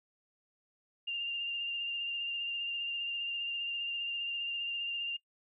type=tone with vibrato; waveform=sine; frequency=2794 Hz; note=F7; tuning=in tune; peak=-33 dBFS; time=1.07-5.17 s; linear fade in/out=10 ms; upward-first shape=sine; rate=15 Hz; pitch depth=19 cents each way; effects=noise-tail reverb RT60 0.1 s tail -22 dB re dry